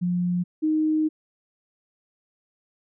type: tone pair in turn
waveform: sine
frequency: 177.4 / 310.9 Hz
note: F3 / D#4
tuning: +27 / -1 cents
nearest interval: minor seventh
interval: 972 cents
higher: second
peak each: -21 / -19 dBFS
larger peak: second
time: 0.01-0.44 / 0.62-1.09 s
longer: second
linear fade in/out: 20 ms
effects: none